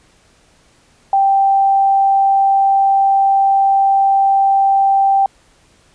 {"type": "tone", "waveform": "sine", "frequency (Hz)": 784, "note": "G5", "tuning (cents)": 0, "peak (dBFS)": -9, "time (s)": [1.13, 5.26], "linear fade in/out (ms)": 2, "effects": ["pink hiss -52 dBFS RMS until 5.94 s", "resampled to 22050 Hz"]}